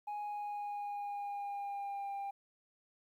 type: tone with pitch glide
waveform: sine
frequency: 830.6 to 796.8 Hz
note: G#5 to G5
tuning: 0 to +28 cents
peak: -35 dBFS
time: 0.07-2.31 s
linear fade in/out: 10 ms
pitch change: -72 cents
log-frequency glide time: 0.21-2.12 s
effects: tanh soft clip ceiling -37 dBFS + 12-bit